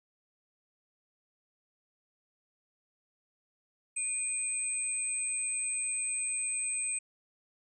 sine tone pair together, 2447 / 8222 Hz, D#7 / C9, -29 / -31 cents, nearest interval octave + major sixth, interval 2098 cents, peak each -39 / -31 dBFS, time 3.96-6.99 s, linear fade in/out 10 ms, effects none

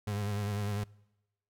35% pulse tone with vibrato, 102.7 Hz, G#2, 19 cents flat, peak -30 dBFS, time 0.07-0.84 s, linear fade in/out 5 ms, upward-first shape triangle, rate 10 Hz, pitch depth 55 cents each way, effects noise-tail reverb RT60 1.0 s tail -25 dB re dry

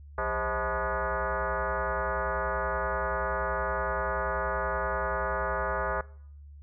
sine tone with frequency modulation, 294.5 Hz, D4, 5 cents sharp, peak -27 dBFS, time 0.18-6.01 s, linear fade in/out 2 ms, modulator 233 Hz, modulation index 5.5, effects noise-tail reverb RT60 0.6 s tail -21 dB re dry + added 72 Hz sine -45 dBFS peak until 6.62 s

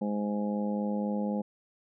harmonic tone, 103.83 Hz, G#2, in tune, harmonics 2 / 3 / 4 / 5 / 6 / 7 / 8, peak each -29 / -40 / -43 / -36 / -46 / -50 / -41 dBFS, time 0.01-1.42 s, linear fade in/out 10 ms, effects none

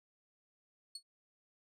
35% pulse tone with exponential decay, 4376 Hz, C#8, 23 cents flat, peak -38 dBFS, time 0.95-1.03 s, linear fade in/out 5 ms, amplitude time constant 16 ms, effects resampled to 32000 Hz

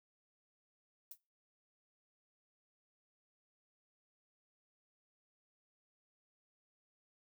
violet noise with exponential decay, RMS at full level -43 dBFS, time 1.11-1.18 s, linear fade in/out 5 ms, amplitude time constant 15 ms, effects noise-tail reverb RT60 0.3 s tail -23 dB re dry

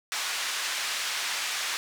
pink band-pass noise, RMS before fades -31 dBFS, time 0.12-1.77 s, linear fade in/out 0 ms, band 1500 to 7400 Hz, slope 12 dB/octave, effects none

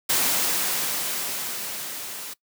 white noise with level ramp, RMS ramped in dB -21 to -36 dBFS, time 0.09-2.34 s, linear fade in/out 10 ms, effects noise-tail reverb RT60 0.1 s tail -21 dB re dry + high-pass 150 Hz 12 dB/octave

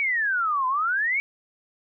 sine exponential two-way sweep, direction down then up, 2295 to 1005 to 2295 Hz, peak -21 dBFS, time 0-1.2 s, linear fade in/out 0 ms, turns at 0.67 s, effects none

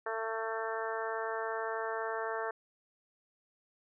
harmonic tone, 223.5 Hz, A3, 27 cents sharp, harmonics 2 / 3 / 4 / 5 / 6 / 7 / 8, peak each -38 / -40 / -41 / -42 / -43 / -43 / -44 dBFS, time 0.06-2.51 s, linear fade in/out 5 ms, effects none

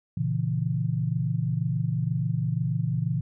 sine chord, A# diminished, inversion none, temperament equal, 116.54 / 138.59 / 164.81 Hz, A#2 / C#3 / E3, 0 / 0 / 0 cents, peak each -28 dBFS, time 0.17-3.21 s, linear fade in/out 5 ms, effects none

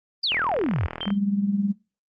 sine exponential sweep, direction down, 4992 to 72.5 Hz, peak -21 dBFS, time 0.23-0.87 s, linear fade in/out 10 ms
click train, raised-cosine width 0.5 ms, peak -16 dBFS, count 33, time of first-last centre 0.32-1.104 s, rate 40.8 Hz
sine tone with exponential decay, 3136 Hz, G7, in tune, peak -23 dBFS, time 1.01-1.18 s, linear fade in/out 1 ms, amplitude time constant 36 ms
sine tone with tremolo, 200.7 Hz, G3, 41 cents sharp, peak -17 dBFS, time 1.06-1.73 s, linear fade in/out 20 ms, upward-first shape triangle, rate 19 Hz, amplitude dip 75%
effects noise-tail reverb RT60 0.3 s tail -25 dB re dry + Opus 32 kbps

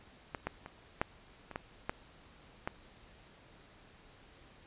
clicks, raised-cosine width 0.5 ms, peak -22 / -19 / -29 / -14 / -29 / -21 / -18 / -19 dBFS, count 8, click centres 0.348 / 0.47 / 0.661 / 1.015 / 1.513 / 1.559 / 1.895 / 2.675 s, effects pink hiss -59 dBFS RMS until 4.66 s + resampled to 8000 Hz

